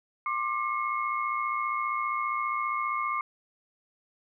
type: tone cluster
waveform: sine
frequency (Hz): 1069 / 1184 / 2172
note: C6 / D6 / C#7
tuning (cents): +37 / +14 / -36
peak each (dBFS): -33 / -29 / -34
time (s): 0.26-3.21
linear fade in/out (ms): 2
effects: none